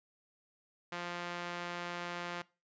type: tone with band-pass filter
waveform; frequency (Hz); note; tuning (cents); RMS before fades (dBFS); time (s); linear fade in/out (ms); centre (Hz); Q
sawtooth; 174.6; F3; 0; -41; 0.92-2.42; 5; 1800; 0.67
effects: noise-tail reverb RT60 0.3 s tail -21 dB re dry + resampled to 16000 Hz